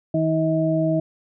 harmonic tone, 159.6 Hz, D#3, 44 cents sharp, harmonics 1 / 2 / 4, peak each -22 / -22 / -22 dBFS, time 0.14-1 s, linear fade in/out 5 ms, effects none

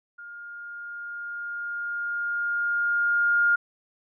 sine tone with level ramp, 1414 Hz, F6, 21 cents sharp, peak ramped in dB -39 to -17 dBFS, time 0.18-3.56 s, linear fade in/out 10 ms, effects none

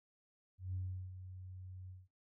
sine tone with ADSR envelope, 92.5 Hz, F#2, in tune, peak -36 dBFS, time 0.58-2.08 s, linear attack 160 ms, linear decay 370 ms, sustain -11 dB, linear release 190 ms, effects noise-tail reverb RT60 0.3 s tail -21 dB re dry + tanh soft clip ceiling -32 dBFS

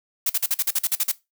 blue noise bursts, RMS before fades -21 dBFS, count 11, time 0.26-1.117 s, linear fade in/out 5 ms, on 37 ms, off 45 ms, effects noise-tail reverb RT60 0.2 s tail -18 dB re dry

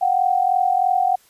sine tone pair together, 724 / 767.1 Hz, F#5 / G5, -38 / -38 cents, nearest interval minor second, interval 100 cents, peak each -18 dBFS, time 0.01-1.16 s, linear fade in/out 10 ms, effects white hiss -55 dBFS RMS until 1.29 s + resampled to 32000 Hz

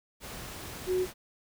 sine tone in noise, 368.4 Hz, F#4, 7 cents flat, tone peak -25 dBFS, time 0.86-1.07 s, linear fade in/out 50 ms, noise pink, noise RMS -42 dBFS, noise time 0.2-1.14 s, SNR +14 dB, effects none

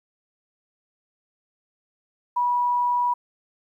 sine tone, 974 Hz, B5, 24 cents flat, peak -19 dBFS, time 2.36-3.14 s, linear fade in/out 10 ms, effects 10-bit

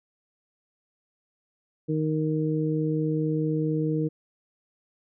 harmonic tone, 155.56 Hz, D#3, in tune, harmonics 1 / 2 / 3, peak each -26 / -27 / -30 dBFS, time 1.88-4.09 s, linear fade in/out 20 ms, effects none

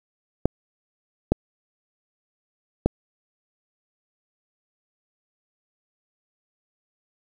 clicks, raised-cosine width 2 ms, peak -4 dBFS, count 3, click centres 0.456 / 1.32 / 2.86 s, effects 7-bit

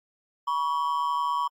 triangle ring-modulated tone, 1046.5 Hz, C6, in tune, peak -19 dBFS, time 0.47-1.48 s, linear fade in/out 10 ms, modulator 75.1 Hz, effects AAC 64 kbps

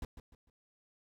brown noise with echo, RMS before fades -39 dBFS, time 0.02-0.05 s, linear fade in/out 2 ms, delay 150 ms, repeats 3, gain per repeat -10 dB, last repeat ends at 0.5 s, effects none

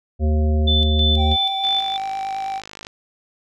harmonic tone, 76.5 Hz, D#2, 29 cents flat, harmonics 1 / 3 / 5 / 7 / 9, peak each -15 / -25 / -29 / -32 / -34 dBFS, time 0.19-1.37 s, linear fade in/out 50 ms
sine tone with tremolo, 3520 Hz, A7, in tune, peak -17 dBFS, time 0.67-1.97 s, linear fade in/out 10 ms, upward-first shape square, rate 3.1 Hz, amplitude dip 55%
triangle tone with vibrato, 776 Hz, G5, 18 cents flat, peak -21 dBFS, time 1.16-2.62 s, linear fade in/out 50 ms, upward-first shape square, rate 9.2 Hz, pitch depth 10 cents each way
click train, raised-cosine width 0.2 ms, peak -18 dBFS, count 64, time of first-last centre 1.65-2.869 s, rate 51.7 Hz
effects none

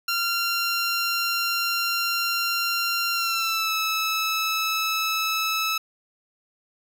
15% pulse tone with pitch glide, 1381 to 1303.5 Hz, F6 to E6, -20 to -20 cents, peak -16 dBFS, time 0.08-5.78 s, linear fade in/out 5 ms, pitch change -100 cents, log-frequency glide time 3.13-3.74 s, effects none

